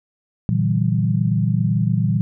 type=chord; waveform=sine; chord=E half-diminished seventh; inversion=second; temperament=equal with one note detuned; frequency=116.54 / 146.83 / 164.81 / 192.3 Hz; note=Bb2 / D3 / E3 / G3; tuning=0 / 0 / 0 / -33 cents; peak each=-19 / -24 / -21 / -22 dBFS; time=0.49-2.21 s; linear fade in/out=0 ms; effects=none